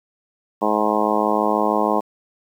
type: harmonic tone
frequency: 106.3 Hz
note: G#2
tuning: 41 cents sharp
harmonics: 2 / 3 / 4 / 5 / 6 / 7 / 8 / 9 / 10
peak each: -25 / -25 / -25 / -25 / -25 / -25 / -25 / -25 / -25 dBFS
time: 0.61-2.01 s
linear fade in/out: 20 ms
effects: 8-bit